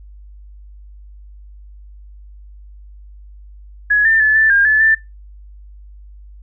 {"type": "tone with pitch steps", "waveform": "sine", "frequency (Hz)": [1681, 1791, 1731, 1762, 1612, 1732, 1772], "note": ["G#6", "A6", "A6", "A6", "G6", "A6", "A6"], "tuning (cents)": [20, 30, -29, 2, 48, -28, 12], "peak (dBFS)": -9, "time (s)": [3.9, 4.95], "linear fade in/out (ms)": 10, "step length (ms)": 150, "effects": ["noise-tail reverb RT60 0.2 s tail -19 dB re dry", "added 50 Hz sine -36 dBFS peak until 6.42 s"]}